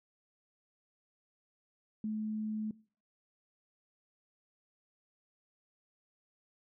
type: tone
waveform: sine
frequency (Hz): 215.6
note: A3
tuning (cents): -35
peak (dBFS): -33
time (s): 2.04-2.71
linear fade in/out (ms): 2
effects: noise-tail reverb RT60 0.4 s tail -21 dB re dry